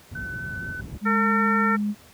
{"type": "low-pass noise", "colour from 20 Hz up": "white", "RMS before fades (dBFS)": -35, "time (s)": [0.11, 0.98], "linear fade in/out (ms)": 10, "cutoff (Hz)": 140, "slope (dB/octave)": 12}
{"type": "tone with vibrato", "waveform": "sine", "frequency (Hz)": 1512, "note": "F#6", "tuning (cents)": 37, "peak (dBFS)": -31, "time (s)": [0.15, 0.81], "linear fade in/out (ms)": 5, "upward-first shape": "triangle", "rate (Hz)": 4.4, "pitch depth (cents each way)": 12}
{"type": "tone", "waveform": "sine", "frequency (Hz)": 207.7, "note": "G#3", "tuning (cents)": 0, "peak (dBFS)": -22, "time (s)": [1.01, 1.95], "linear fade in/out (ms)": 50}
{"type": "harmonic tone", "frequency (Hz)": 453.1, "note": "A#4", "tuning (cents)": -49, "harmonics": [1, 2, 3, 4, 5], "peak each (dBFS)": [-30, -31, -22, -26, -34], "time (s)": [1.05, 1.77], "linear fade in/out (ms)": 20}
{"effects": ["pink hiss -51 dBFS RMS until 2.13 s", "high-pass 60 Hz 12 dB/octave"]}